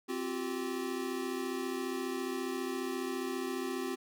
square chord, C suspended fourth, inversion none, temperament equal with one note detuned, 261.6 / 349.2 / 383.9 Hz, C4 / F4 / G4, 0 / 0 / -36 cents, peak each -39 / -40 / -39 dBFS, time 0.08-3.96 s, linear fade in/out 20 ms, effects none

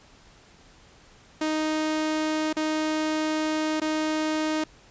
sawtooth tone with dropouts, 310.9 Hz, D#4, 1 cent flat, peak -20 dBFS, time 1.41-4.64 s, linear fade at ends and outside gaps 5 ms, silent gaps 2.529-2.566 / 3.801-3.816 s, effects pink hiss -54 dBFS RMS until 4.9 s + resampled to 16000 Hz

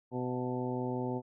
harmonic tone with a mistuned harmonic, 125.6 Hz, B2, 30 cents sharp, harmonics 1 / 2 / 3 / 4 / 5 / 6 / 7, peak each -38 / -36 / -38 / -41 / -46 / -46 / -42 dBFS, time 0.11-1.22 s, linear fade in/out 50 ms, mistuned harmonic 6, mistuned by -46 cents, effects none

